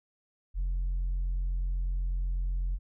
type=tone; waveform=sine; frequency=44.08 Hz; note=F1; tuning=17 cents sharp; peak=-25 dBFS; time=0.54-2.79 s; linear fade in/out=50 ms; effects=tanh soft clip ceiling -26 dBFS